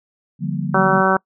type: chord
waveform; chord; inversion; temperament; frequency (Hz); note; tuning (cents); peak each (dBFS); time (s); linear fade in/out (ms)
sine; G minor seventh; second; just; 147 / 176.4 / 196 / 235.2; D3 / F3 / G3 / Bb3; +2 / +18 / 0 / +16; -24 / -24 / -27 / -29; 0.39-1.03; 50
type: harmonic tone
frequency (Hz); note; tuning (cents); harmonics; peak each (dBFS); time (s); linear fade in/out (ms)
190.1; F#3; +47; 1 / 2 / 3 / 4 / 5 / 6 / 7 / 8; -21 / -21 / -21 / -21 / -21 / -21 / -21 / -21; 0.74-1.17; 5
effects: noise-tail reverb RT60 0.1 s tail -26 dB re dry